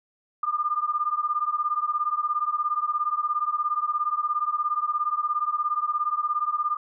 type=beating tone pair; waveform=sine; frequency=1198 / 1215 Hz; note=D6 / D#6; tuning=+34 / -42 cents; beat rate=17 Hz; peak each=-26 dBFS; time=0.43-6.77 s; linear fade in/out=5 ms; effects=none